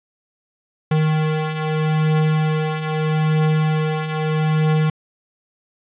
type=beating tone pair; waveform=square; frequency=154.9 / 155.69 Hz; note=D#3 / D#3; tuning=-7 / +1 cents; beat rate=0.79 Hz; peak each=-24 / -18 dBFS; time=0.91-4.9 s; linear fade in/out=5 ms; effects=resampled to 8000 Hz + 9-bit